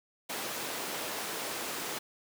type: high-pass noise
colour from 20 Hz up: pink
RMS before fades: -37 dBFS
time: 0.29-1.99 s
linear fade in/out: 10 ms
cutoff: 330 Hz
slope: 12 dB/octave
effects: none